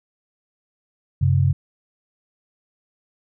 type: tone pair together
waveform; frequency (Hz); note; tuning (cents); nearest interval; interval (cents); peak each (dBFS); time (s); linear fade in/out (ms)
sine; 94.64 / 135.3; F#2 / C#3; +40 / -42; tritone; 618; -17; 1.21-1.53; 10
effects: none